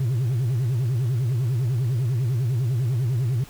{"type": "tone with vibrato", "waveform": "sine", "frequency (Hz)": 123.47, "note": "B2", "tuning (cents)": 0, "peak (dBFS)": -17, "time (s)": [0, 3.44], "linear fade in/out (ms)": 5, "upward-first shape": "sine", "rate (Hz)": 10, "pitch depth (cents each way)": 190, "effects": ["tanh soft clip ceiling -19 dBFS", "pink hiss -46 dBFS RMS until 3.49 s"]}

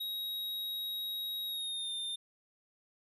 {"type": "tone with pitch glide", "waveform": "square", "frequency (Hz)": [3802, 3616], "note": ["A#7", "A7"], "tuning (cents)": [33, 47], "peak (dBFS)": -36, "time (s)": [0, 2.16], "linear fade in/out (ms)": 10, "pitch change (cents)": -86, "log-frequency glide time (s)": [1.46, 1.92], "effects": []}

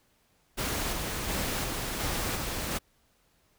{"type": "noise with tremolo", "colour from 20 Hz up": "pink", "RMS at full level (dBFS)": -31, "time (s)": [0.57, 2.79], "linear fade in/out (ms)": 20, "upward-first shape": "square", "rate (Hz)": 1.4, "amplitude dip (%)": 25, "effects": ["pink hiss -68 dBFS RMS until 3.58 s"]}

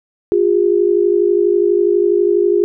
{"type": "tone pair together", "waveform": "sine", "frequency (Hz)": [353.8, 406], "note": ["F4", "G#4"], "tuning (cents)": [23, -39], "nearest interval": "major second", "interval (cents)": 238, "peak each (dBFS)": -13, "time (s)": [0.32, 2.64], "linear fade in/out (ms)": 0, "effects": []}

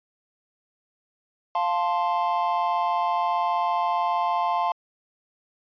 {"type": "chord", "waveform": "triangle", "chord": "F major", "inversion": "none", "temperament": "equal", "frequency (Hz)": [698.5, 880, 1046.5], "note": ["F5", "A5", "C6"], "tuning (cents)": [0, 0, 0], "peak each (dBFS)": -24, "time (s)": [1.55, 4.72], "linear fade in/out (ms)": 2, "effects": ["resampled to 11025 Hz"]}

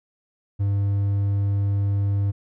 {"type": "tone", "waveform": "triangle", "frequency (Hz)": 100, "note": "G2", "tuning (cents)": 35, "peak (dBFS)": -17, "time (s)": [0.59, 2.32], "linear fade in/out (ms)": 20, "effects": []}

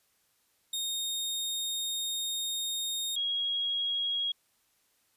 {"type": "tone pair in turn", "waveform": ["sawtooth", "sine"], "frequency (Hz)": [3700, 3296], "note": ["A#7", "G#7"], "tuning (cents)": [-14, -14], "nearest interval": "major second", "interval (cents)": 200, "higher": "first", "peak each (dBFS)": -28, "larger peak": "neither", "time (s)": [[0.73, 3.16], [3.16, 4.32]], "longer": "first", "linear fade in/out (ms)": 5, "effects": ["white hiss -71 dBFS RMS until 5.16 s", "resampled to 32000 Hz"]}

